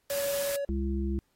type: noise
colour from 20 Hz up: white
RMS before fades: -36 dBFS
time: 0.1-0.56 s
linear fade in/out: 0 ms
type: tone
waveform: triangle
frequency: 563 Hz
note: C#5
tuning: 27 cents sharp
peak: -27 dBFS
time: 0.1-0.65 s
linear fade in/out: 5 ms
type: harmonic tone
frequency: 67.7 Hz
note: C#2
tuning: 40 cents flat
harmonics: 1 / 3 / 5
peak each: -29 / -33 / -35 dBFS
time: 0.69-1.19 s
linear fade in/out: 0 ms
effects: pink hiss -73 dBFS RMS until 1.35 s + AAC 48 kbps